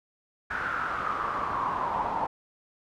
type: noise with band-pass filter sweep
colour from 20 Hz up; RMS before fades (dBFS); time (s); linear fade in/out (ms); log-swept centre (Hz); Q
brown; -30; 0.5-2.27; 10; 1500 to 880; 6.6
effects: none